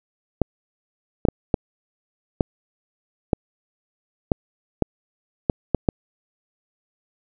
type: clicks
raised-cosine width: 2 ms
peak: -3 dBFS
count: 11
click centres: 0.417 / 1.252 / 1.286 / 1.542 / 2.408 / 3.332 / 4.318 / 4.823 / 5.498 / 5.747 / 5.888 s
effects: none